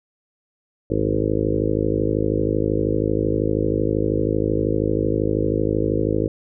harmonic tone with a mistuned harmonic, 52.8 Hz, G#1, 29 cents sharp, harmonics 1 / 2 / 3 / 4 / 5 / 6 / 7 / 8 / 9 / 10, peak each -30 / -26 / -29 / -30 / -29 / -24 / -27 / -26 / -26 / -30 dBFS, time 0.9-6.28 s, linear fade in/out 5 ms, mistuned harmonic 2, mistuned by -38 cents, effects none

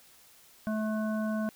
harmonic tone with a mistuned harmonic, 216.7 Hz, A3, 26 cents flat, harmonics 1 / 3 / 5 / 7, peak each -29 / -36 / -43 / -42 dBFS, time 0.67-1.49 s, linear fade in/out 0 ms, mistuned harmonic 7, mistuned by -24 cents, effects white hiss -58 dBFS RMS until 1.55 s

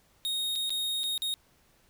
45% pulse tone with dropouts, 3729 Hz, A#7, in tune, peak -29 dBFS, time 0.25-1.34 s, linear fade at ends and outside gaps 0 ms, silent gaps 0.555-0.559 / 0.695-0.704 / 1.034-1.039 / 1.178-1.22 s, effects pink hiss -65 dBFS RMS until 1.89 s

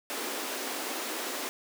pink high-pass noise, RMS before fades -35 dBFS, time 0.1-1.49 s, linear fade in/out 0 ms, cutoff 250 Hz, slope 48 dB/octave, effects none

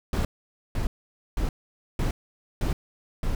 brown noise bursts, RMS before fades -25 dBFS, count 6, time 0.13-3.35 s, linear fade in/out 2 ms, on 120 ms, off 500 ms, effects none

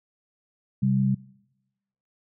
sine tone pair together, 131.7 / 197.09 Hz, C3 / G3, +12 / +10 cents, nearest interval perfect fifth, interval 698 cents, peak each -22 dBFS, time 0.82-1.15 s, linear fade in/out 10 ms, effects noise-tail reverb RT60 1.0 s tail -24 dB re dry

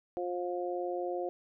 harmonic tone, 177.4 Hz, F3, 27 cents sharp, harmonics 2 / 3 / 4, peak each -35 / -37 / -38 dBFS, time 0.17-1.29 s, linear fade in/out 0 ms, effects none

